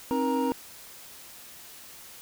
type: tone cluster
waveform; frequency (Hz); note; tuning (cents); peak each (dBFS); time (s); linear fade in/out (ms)
triangle; 265.6 / 311.8 / 475.8 / 938; C4 / D#4 / A#4 / A#5; +26 / +4 / +35 / +11; -25 / -32 / -28 / -28; 0.11-0.52; 0
effects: white hiss -47 dBFS RMS until 2.21 s